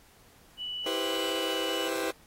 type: tone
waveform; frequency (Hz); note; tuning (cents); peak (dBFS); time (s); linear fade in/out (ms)
sine; 2960; F#7; 0; -33; 0.57-1.9; 50
type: chord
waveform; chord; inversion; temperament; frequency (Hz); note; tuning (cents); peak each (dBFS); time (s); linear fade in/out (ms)
sawtooth; C major seventh; first; just; 327 / 392.4 / 490.5 / 523.3; E4 / G4 / B4 / C5; -14 / +2 / -12 / 0; -31; 0.86-2.11; 5
effects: pink hiss -59 dBFS RMS until 2.26 s + AAC 48 kbps